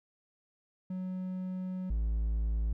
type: tone pair in turn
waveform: triangle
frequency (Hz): 185 / 54.9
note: F#3 / A1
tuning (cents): 0 / -3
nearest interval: octave + major sixth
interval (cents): 2103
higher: first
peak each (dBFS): -32 / -26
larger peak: second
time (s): 0.9-1.9 / 1.9-2.73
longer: first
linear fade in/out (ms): 5
effects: none

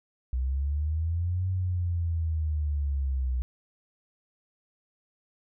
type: linear two-way sweep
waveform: sine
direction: up then down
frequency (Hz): 61.74 to 93.7 to 61.74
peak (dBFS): -25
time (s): 0.33-3.42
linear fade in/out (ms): 0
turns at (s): 1.49
effects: none

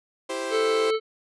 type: chord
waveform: sawtooth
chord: C major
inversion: first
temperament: equal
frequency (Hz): 329.6 / 392 / 523.3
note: E4 / G4 / C5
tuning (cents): 0 / 0 / 0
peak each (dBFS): -31 / -30 / -26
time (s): 0.29-0.91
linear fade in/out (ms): 10
type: harmonic tone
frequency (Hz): 440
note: A4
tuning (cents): 0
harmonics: 1 / 3 / 5 / 7 / 9 / 10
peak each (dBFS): -21 / -31 / -35 / -38 / -40 / -41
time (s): 0.5-1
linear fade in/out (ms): 50
effects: resampled to 24000 Hz

